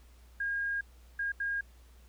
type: tone bursts at uneven times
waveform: sine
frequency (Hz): 1624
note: G#6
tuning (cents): -39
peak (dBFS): -30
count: 3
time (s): 0.4-0.81 / 1.19-1.32 / 1.4-1.61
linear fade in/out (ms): 5
effects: added 60 Hz sine -54 dBFS peak until 2.08 s + pink hiss -65 dBFS RMS until 2.08 s